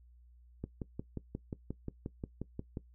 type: click train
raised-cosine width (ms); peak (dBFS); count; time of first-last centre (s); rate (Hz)
3; -25; 13; 0.64-2.771; 5.63
effects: noise-tail reverb RT60 0.1 s tail -18 dB re dry + added 60 Hz sine -57 dBFS peak until 2.94 s